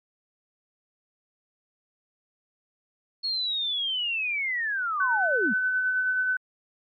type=linear sweep; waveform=sine; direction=down; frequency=4344 to 176.6 Hz; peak=-25 dBFS; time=3.23-5.54 s; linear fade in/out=20 ms
type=tone with tremolo; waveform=sine; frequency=1510 Hz; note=F#6; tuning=35 cents sharp; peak=-21 dBFS; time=5-6.37 s; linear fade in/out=5 ms; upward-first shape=sine; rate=9.4 Hz; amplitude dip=30%
effects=MP3 32 kbps